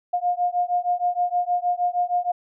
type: beating tone pair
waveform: sine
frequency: 708 / 714.4 Hz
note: F5 / F5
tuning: +23 / +39 cents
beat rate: 6.4 Hz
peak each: -23 dBFS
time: 0.13-2.32 s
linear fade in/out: 10 ms
effects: none